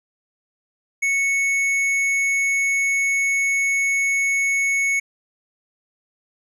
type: tone with hard clipping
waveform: sine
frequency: 2210 Hz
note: C#7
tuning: 6 cents flat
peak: -19 dBFS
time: 1.02-5 s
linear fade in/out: 10 ms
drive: 8 dB
effects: none